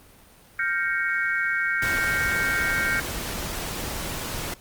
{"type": "chord", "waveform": "sine", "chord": "G half-diminished seventh", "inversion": "third", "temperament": "equal", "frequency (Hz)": [1396.9, 1568, 1864.7, 2217], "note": ["F6", "G6", "Bb6", "Db7"], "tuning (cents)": [0, 0, 0, 0], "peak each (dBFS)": [-29, -25, -29, -29], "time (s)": [0.59, 3], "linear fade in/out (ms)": 2}
{"type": "noise", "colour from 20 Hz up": "pink", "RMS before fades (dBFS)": -31, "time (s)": [1.82, 4.54], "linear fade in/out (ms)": 2}
{"effects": ["pink hiss -52 dBFS RMS until 4.6 s", "Opus 32 kbps"]}